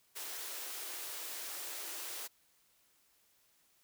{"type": "high-pass noise", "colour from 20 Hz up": "white", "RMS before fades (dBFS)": -43, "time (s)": [0.15, 2.28], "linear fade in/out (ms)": 20, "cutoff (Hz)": 300, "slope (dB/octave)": 96, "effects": ["white hiss -71 dBFS RMS until 3.83 s"]}